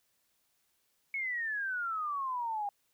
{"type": "exponential sweep", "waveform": "sine", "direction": "down", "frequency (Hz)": [2217, 799], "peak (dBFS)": -32, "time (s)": [1.14, 2.69], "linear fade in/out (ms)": 2, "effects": ["white hiss -75 dBFS RMS until 2.93 s"]}